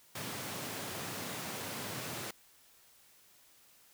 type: high-pass noise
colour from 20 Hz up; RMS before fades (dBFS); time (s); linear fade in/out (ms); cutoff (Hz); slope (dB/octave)
pink; -41; 0.15-2.31; 5; 100; 48
effects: white hiss -63 dBFS RMS until 3.93 s